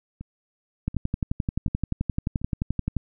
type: two click trains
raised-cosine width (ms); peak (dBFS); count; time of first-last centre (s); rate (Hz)
5; -24 / -12; 4 / 25; 0.21-2.416 / 0.88-2.967; 1.36 / 11.5
effects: none